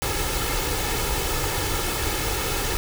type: noise with comb filter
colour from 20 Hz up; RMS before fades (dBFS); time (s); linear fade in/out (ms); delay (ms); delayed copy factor
pink; -25; 0.02-2.77; 0; 2.3; +0.6
effects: none